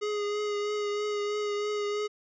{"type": "tone with vibrato", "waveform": "square", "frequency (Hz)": 415.5, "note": "G#4", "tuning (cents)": 1, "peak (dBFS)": -29, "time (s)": [0.01, 2.08], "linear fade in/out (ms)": 20, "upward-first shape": "triangle", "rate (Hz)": 3.1, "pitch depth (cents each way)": 24, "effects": ["resampled to 16000 Hz"]}